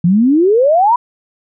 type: exponential sweep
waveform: sine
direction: up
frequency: 164.7 to 1005 Hz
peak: -7 dBFS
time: 0.04-0.96 s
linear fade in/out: 5 ms
effects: none